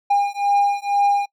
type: beating tone pair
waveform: triangle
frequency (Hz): 807 / 809.1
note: G#5 / G#5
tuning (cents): -50 / -45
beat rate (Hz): 2.1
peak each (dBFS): -17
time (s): 0.1-1.26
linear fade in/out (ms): 10
effects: noise-tail reverb RT60 0.1 s tail -25 dB re dry